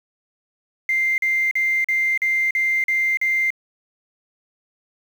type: tone bursts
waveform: sine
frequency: 2093 Hz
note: C7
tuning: in tune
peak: -16 dBFS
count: 8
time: 0.89-3.504 s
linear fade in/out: 2 ms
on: 290 ms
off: 42 ms
effects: tanh soft clip ceiling -12 dBFS + 7-bit